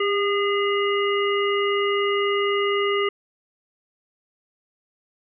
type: harmonic tone with a mistuned harmonic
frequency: 408.2 Hz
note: G#4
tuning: 30 cents flat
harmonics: 1 / 3 / 5 / 7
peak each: -21 / -26 / -28 / -29 dBFS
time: 0-3.09 s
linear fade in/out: 5 ms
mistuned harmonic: 1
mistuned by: -24 cents
effects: none